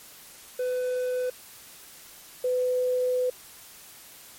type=tone pair in turn; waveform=triangle / sine; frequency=502 / 502 Hz; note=B4 / B4; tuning=+28 / +28 cents; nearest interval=unison; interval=0 cents; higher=neither; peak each=-23 / -22 dBFS; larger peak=second; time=0.59-1.3 / 2.44-3.3 s; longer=second; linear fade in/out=5 ms; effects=white hiss -48 dBFS RMS until 4.38 s + MP3 64 kbps